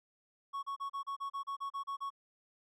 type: tone bursts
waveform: triangle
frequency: 1108.7 Hz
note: C#6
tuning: in tune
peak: -34 dBFS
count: 12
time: 0.53-2.104 s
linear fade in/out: 20 ms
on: 100 ms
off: 34 ms
effects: none